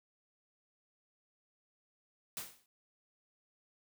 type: noise with exponential decay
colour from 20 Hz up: white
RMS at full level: -38 dBFS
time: 2.37-2.66 s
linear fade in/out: 1 ms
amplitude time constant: 62 ms
effects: none